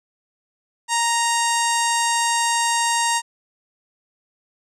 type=tone with low-pass filter; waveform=sawtooth; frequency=932.3 Hz; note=A#5; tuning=in tune; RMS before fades=-20 dBFS; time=0.88-3.22 s; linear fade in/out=50 ms; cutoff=8100 Hz; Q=3.7; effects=none